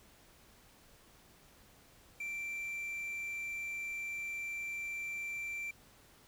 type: tone with quantisation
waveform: triangle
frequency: 2349 Hz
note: D7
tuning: in tune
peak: -36 dBFS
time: 2.2-5.71 s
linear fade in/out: 5 ms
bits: 10
effects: pink hiss -62 dBFS RMS until 6.27 s